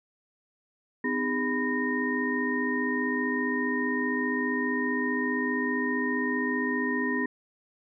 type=tone cluster; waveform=sine; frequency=252.8 / 308 / 407.1 / 993 / 1847 Hz; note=B3 / D#4 / G#4 / B5 / A#6; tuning=+41 / -17 / -35 / +9 / -16 cents; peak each=-29 / -34 / -33 / -36 / -30 dBFS; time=1.04-7.26 s; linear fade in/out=5 ms; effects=none